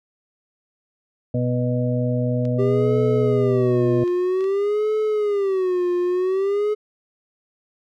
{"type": "harmonic tone", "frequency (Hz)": 123.47, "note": "B2", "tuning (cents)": 0, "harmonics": [1, 2, 4, 5], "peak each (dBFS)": [-21, -24, -27, -28], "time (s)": [1.34, 4.04], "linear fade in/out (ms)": 5}
{"type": "clicks", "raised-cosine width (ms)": 0.2, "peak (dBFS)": -26, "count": 4, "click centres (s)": [2.453, 4.078, 4.408, 4.442]}
{"type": "tone with vibrato", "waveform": "triangle", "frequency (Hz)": 390.7, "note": "G4", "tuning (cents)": -6, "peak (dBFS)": -16, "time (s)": [2.58, 6.75], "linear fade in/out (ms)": 20, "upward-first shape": "sine", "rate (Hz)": 0.52, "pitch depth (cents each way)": 170}
{"effects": []}